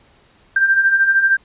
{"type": "beating tone pair", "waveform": "sine", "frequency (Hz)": [1568, 1581], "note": ["G6", "G6"], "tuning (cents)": [0, 14], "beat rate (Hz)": 13, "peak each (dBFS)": [-19, -12], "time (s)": [0.56, 1.37], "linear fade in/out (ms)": 5, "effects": ["pink hiss -53 dBFS RMS until 1.44 s", "resampled to 8000 Hz"]}